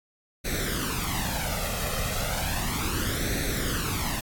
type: noise with flanger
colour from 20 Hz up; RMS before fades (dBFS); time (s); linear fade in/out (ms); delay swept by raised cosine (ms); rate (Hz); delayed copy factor
pink; -29; 0.44-4.21; 20; 0.49 to 1.59; 0.34; +0.7
effects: AAC 64 kbps